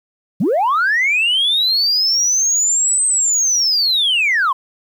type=linear two-way sweep; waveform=sine; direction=up then down; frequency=143.9 to 8300 to 989 Hz; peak=-11 dBFS; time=0.4-4.53 s; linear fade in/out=10 ms; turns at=3.06 s; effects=tanh soft clip ceiling -10 dBFS + 8-bit